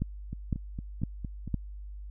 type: two click trains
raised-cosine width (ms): 5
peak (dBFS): -24 / -16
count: 6 / 4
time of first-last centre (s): 0.33-1.477 / 0.02-1.543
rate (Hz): 4.36 / 1.97
effects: added 50 Hz sine -39 dBFS peak until 2.1 s